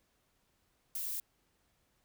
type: noise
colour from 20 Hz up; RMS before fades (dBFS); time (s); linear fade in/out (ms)
violet; -38; 0.95-1.2; 2
effects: pink hiss -75 dBFS RMS until 2.04 s